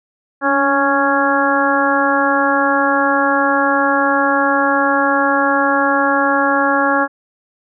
harmonic tone with a mistuned harmonic, 277.2 Hz, C#4, in tune, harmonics 1 / 2 / 3 / 4 / 5 / 6, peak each -19 / -19 / -19 / -19 / -19 / -19 dBFS, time 0.41-7.08 s, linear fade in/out 50 ms, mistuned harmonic 1, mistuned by +33 cents, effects none

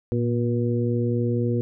harmonic tone with a mistuned harmonic, 120 Hz, B2, 49 cents flat, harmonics 1 / 2 / 3 / 4, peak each -23 / -26 / -28 / -29 dBFS, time 0.12-1.61 s, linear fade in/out 0 ms, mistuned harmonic 1, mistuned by -56 cents, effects none

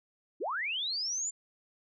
sine linear sweep, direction up, 251.7 to 7260 Hz, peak -31 dBFS, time 0.4-1.31 s, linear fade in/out 20 ms, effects none

